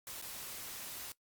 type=noise with dropouts; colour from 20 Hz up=white; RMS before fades=-45 dBFS; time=0.07-1.12 s; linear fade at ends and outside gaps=1 ms; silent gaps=0.215-0.223 s; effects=noise-tail reverb RT60 0.1 s tail -19 dB re dry + Opus 48 kbps